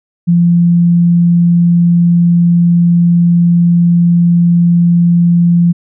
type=tone; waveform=sine; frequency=172.2 Hz; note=F3; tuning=24 cents flat; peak=-5 dBFS; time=0.27-5.73 s; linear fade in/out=20 ms; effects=none